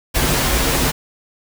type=noise with comb filter; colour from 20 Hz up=pink; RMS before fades=-17 dBFS; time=0.14-0.92 s; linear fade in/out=20 ms; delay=9.9 ms; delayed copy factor=-0.55; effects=none